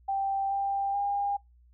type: tone with pitch steps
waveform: sine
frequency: 784 / 792 / 806 Hz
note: G5 / G5 / G5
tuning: 0 / +18 / +48 cents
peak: -26 dBFS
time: 0.08-1.37 s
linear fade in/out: 10 ms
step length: 430 ms
effects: noise-tail reverb RT60 0.2 s tail -26 dB re dry + added 60 Hz sine -56 dBFS peak until 1.73 s